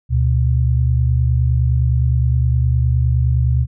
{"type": "tone pair together", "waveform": "sine", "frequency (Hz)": [72.9, 122.6], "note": ["D2", "B2"], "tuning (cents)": [-12, -12], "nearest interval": "major sixth", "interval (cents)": 900, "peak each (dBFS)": -15, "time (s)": [0.09, 3.67], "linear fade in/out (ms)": 50, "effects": []}